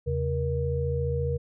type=tone cluster; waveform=sine; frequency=80.8 / 135.3 / 474.3 Hz; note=E2 / C#3 / A#4; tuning=-34 / -42 / +30 cents; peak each=-29 dBFS; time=0.06-1.38 s; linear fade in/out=20 ms; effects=none